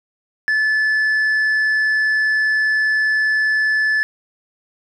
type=tone with tanh clipping; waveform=sine; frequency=1735 Hz; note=A6; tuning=25 cents flat; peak=-15 dBFS; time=0.48-4.03 s; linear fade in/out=0 ms; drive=3 dB; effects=none